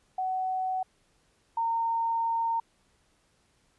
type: tone pair in turn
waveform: sine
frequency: 749 / 916.9 Hz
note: F#5 / A#5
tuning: +21 / -29 cents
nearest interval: major third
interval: 350 cents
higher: second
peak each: -27 / -25 dBFS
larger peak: second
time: 0.18-0.83 / 1.57-2.6 s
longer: second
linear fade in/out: 5 ms
effects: pink hiss -68 dBFS RMS until 3.78 s + resampled to 24000 Hz